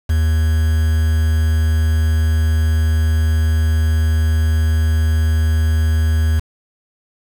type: tone with quantisation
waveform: triangle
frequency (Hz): 79.2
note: D#2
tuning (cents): +31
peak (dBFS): -10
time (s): 0.09-6.4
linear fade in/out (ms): 10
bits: 5
effects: none